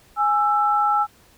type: tone pair together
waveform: sine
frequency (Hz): 830.6 / 1327.8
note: G#5 / E6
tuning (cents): 0 / +12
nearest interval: minor sixth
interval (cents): 812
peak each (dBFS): -19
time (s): 0.16-1.07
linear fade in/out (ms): 50
effects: pink hiss -54 dBFS RMS until 1.37 s